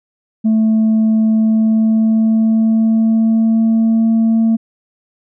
sine tone with pitch glide, 220 to 225.3 Hz, A3 to A3, 0 to +41 cents, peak -7 dBFS, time 0.44-4.57 s, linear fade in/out 20 ms, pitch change +41 cents, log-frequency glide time 1.35-3.99 s, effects tanh soft clip ceiling -8 dBFS

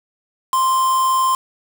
triangle tone with quantisation, 1046.5 Hz, C6, in tune, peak -12 dBFS, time 0.53-1.35 s, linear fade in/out 2 ms, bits 4, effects none

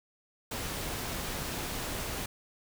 pink noise, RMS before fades -36 dBFS, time 0.51-2.26 s, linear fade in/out 5 ms, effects none

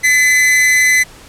45% pulse tone with amplitude modulation, 2022 Hz, B6, 40 cents sharp, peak -6 dBFS, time 0.03-1.04 s, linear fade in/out 20 ms, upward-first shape sine, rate 282 Hz, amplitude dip 50%, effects pink hiss -39 dBFS RMS until 1.28 s + low-pass 11000 Hz 12 dB/octave

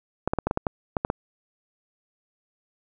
clicks, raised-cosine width 1 ms, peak -9 dBFS, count 10, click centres 0.276 / 0.335 / 0.387 / 0.47 / 0.511 / 0.574 / 0.668 / 0.968 / 1.049 / 1.101 s, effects none

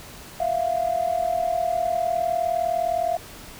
sine tone pair together, 667 / 706.7 Hz, E5 / F5, +20 / +20 cents, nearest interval minor second, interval 100 cents, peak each -23 dBFS, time 0.4-3.17 s, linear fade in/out 5 ms, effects tanh soft clip ceiling -13 dBFS + pink hiss -42 dBFS RMS until 3.59 s

